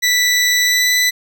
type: tone with pitch glide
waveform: 20% pulse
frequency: 1973 to 1989 Hz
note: B6 to B6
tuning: -2 to +12 cents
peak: -7 dBFS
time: 0.02-1.11 s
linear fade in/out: 20 ms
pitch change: +14 cents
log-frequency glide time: 0.64-0.96 s
effects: none